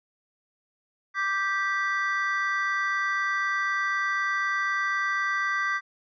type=chord; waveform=triangle; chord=G major; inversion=second; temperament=just; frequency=1176 / 1568 / 1960 Hz; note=D6 / G6 / B6; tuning=+2 / 0 / -14 cents; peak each=-27 dBFS; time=1.14-5.81 s; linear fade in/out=50 ms; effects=resampled to 16000 Hz